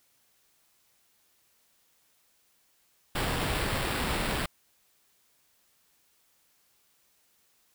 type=noise with sample-and-hold; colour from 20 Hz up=pink; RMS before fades=-30 dBFS; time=3.15-4.46 s; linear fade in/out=5 ms; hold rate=6300 Hz; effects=white hiss -68 dBFS RMS until 7.74 s